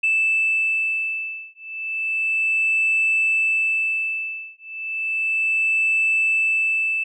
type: beating tone pair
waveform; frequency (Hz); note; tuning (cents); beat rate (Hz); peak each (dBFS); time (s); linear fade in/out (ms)
sine; 2637 / 2637.33; E7 / E7; 0 / 0; 0.33; -21; 0.03-7.04; 10
effects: tanh soft clip ceiling -12 dBFS